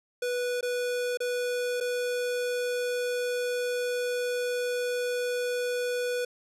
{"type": "tone with dropouts", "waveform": "square", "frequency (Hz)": 491.5, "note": "B4", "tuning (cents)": -8, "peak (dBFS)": -28, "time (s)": [0.22, 6.25], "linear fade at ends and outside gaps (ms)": 5, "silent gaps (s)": [[0.61, 0.627], [1.173, 1.203], [1.803, 1.808]], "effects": ["low-pass 12000 Hz 12 dB/octave"]}